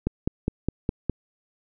click train, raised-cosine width 3 ms, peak -10 dBFS, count 6, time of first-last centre 0.07-1.097 s, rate 4.87 Hz, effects none

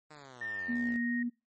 5% pulse linear sweep, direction down, 155.56 to 49.12 Hz, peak -38 dBFS, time 0.1-0.98 s, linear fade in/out 10 ms
sine tone with pitch glide, 1808 to 1865.3 Hz, A6 to A#6, +47 to +1 cents, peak -35 dBFS, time 0.41-1.23 s, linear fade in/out 5 ms, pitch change +54 cents, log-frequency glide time 0.68-0.93 s
sine tone with vibrato, 239.9 Hz, A#3, 50 cents sharp, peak -30 dBFS, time 0.68-1.3 s, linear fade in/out 20 ms, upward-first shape triangle, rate 2.5 Hz, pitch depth 17 cents each way
effects noise-tail reverb RT60 0.3 s tail -26 dB re dry + MP3 32 kbps

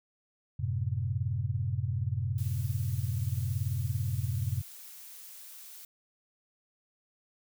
sine chord, F# diminished, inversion none, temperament equal, 92.5 / 110 / 130.81 Hz, F#2 / A2 / C3, 0 / 0 / 0 cents, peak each -33 dBFS, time 0.59-4.62 s, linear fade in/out 10 ms
blue noise, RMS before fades -48 dBFS, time 2.38-5.85 s, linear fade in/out 2 ms
effects none

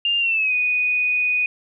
sine tone with pitch glide, 2801 to 2481 Hz, F7 to D#7, +4 to -6 cents, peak -17 dBFS, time 0.05-1.46 s, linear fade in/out 2 ms, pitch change -210 cents, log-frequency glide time 0.19-0.54 s, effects none

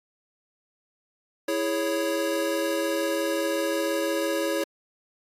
square chord, C# minor, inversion first, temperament equal, 329.6 / 415.3 / 554.4 Hz, E4 / G#4 / C#5, 0 / 0 / 0 cents, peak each -29 / -32 / -28 dBFS, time 1.48-4.64 s, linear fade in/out 5 ms, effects AAC 48 kbps

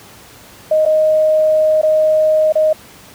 sine tone with dropouts, 622.3 Hz, D#5, in tune, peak -9 dBFS, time 0.71-2.73 s, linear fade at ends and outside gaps 5 ms, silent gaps 0.853-0.86 / 1.815-1.831 / 2.524-2.554 s, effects pink hiss -40 dBFS RMS until 3.14 s + high-pass 80 Hz 12 dB/octave

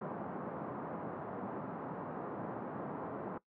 pink band-pass noise, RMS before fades -42 dBFS, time 0.01-3.38 s, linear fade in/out 5 ms, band 150 to 1200 Hz, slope 24 dB/octave, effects noise-tail reverb RT60 0.1 s tail -18 dB re dry

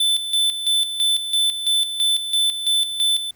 square tone with tremolo, 3520 Hz, A7, in tune, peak -16 dBFS, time 0-3.31 s, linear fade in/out 5 ms, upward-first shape square, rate 3 Hz, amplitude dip 65%, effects pink hiss -58 dBFS RMS until 3.35 s

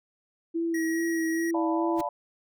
sine tone with vibrato, 329.6 Hz, E4, in tune, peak -25 dBFS, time 0.54-2.02 s, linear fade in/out 20 ms, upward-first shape sine, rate 2.4 Hz, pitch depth 26 cents each way
square tone, 1907 Hz, A#6, 39 cents sharp, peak -33 dBFS, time 0.74-1.51 s, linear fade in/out 5 ms
sine chord, B half-diminished seventh, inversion first, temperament equal, 587.3 / 698.5 / 880 / 987.8 Hz, D5 / F5 / A5 / B5, 0 / 0 / 0 / 0 cents, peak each -33 dBFS, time 1.54-2.09 s, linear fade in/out 5 ms
pink noise with exponential growth, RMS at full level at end -34 dBFS, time 1.94-2.01 s, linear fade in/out 5 ms, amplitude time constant 15 ms
effects none

